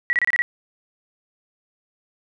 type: tone bursts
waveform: sine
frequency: 1932 Hz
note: B6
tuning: 39 cents flat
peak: -16 dBFS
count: 6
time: 0.1-0.42 s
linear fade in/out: 0 ms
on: 30 ms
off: 28 ms
effects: none